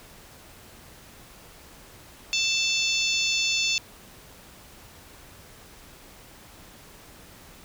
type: harmonic tone with a mistuned harmonic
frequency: 884 Hz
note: A5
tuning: 8 cents sharp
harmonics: 3 / 4 / 5 / 6 / 7 / 8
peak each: -26 / -28 / -30 / -32 / -33 / -34 dBFS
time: 2.33-3.78 s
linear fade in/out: 0 ms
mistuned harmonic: 8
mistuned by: -23 cents
effects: pink hiss -49 dBFS RMS until 7.64 s